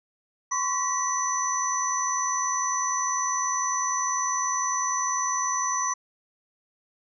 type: tone cluster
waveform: sine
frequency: 1031 / 1111 / 1943 / 5950 / 6210 Hz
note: C6 / C#6 / B6 / F#8 / G8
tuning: -26 / +4 / -29 / +9 / -17 cents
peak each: -29 / -29 / -36 / -28 / -37 dBFS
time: 0.51-5.94 s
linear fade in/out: 10 ms
effects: none